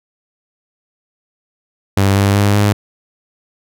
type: tone with pitch steps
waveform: sawtooth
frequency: 98.2 / 99.8 / 101.43 / 103.08 Hz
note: G2 / G2 / G#2 / G#2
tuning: +4 / +32 / -40 / -12 cents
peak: -6 dBFS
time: 1.97-2.73 s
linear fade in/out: 5 ms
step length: 190 ms
effects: none